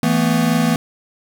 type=chord; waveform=square; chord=E suspended fourth; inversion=none; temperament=equal with one note detuned; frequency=164.81 / 222.4 / 246.9 Hz; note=E3 / A3 / B3; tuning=0 / +19 / 0 cents; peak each=-19 dBFS; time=0.03-0.76 s; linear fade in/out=2 ms; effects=7-bit